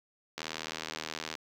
click train, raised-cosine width 0.2 ms, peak -18 dBFS, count 78, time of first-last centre 0.38-1.352 s, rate 79.2 Hz, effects high-pass 100 Hz 12 dB/octave + 8-bit

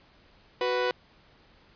sawtooth tone pair together, 370.6 / 494.7 Hz, F#4 / B4, +3 / +3 cents, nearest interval perfect fourth, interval 500 cents, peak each -27 / -22 dBFS, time 0.61-0.91 s, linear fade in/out 2 ms, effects pink hiss -59 dBFS RMS until 1.75 s + resampled to 11025 Hz

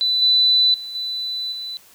sine tone with level steps, 3990 Hz, B7, 17 cents sharp, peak -16 / -12 / -29 / -23 / -27 dBFS, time 0.01-1.77 s, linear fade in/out 0 ms, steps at 0.22 / 0.74 / 0.95 / 1.52 s, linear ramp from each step 2 ms, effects white hiss -50 dBFS RMS until 1.94 s

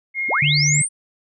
sine tone with vibrato, 2141 Hz, C7, 39 cents sharp, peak -20 dBFS, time 0.14-0.85 s, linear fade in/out 50 ms, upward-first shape sine, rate 15 Hz, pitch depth 9 cents each way
sine linear sweep, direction up, 104.1 to 9300 Hz, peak -17 dBFS, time 0.28-0.89 s, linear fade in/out 50 ms
sine tone, 146.83 Hz, D3, in tune, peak -18 dBFS, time 0.42-0.82 s, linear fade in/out 5 ms
effects none

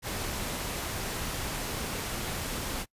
pink noise, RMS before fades -34 dBFS, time 0.02-2.86 s, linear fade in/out 50 ms, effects noise-tail reverb RT60 0.1 s tail -23 dB re dry + resampled to 32000 Hz

